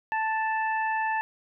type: harmonic tone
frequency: 880 Hz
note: A5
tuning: in tune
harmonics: 1 / 2 / 3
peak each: -26 / -30 / -38 dBFS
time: 0.12-1.21 s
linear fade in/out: 0 ms
effects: none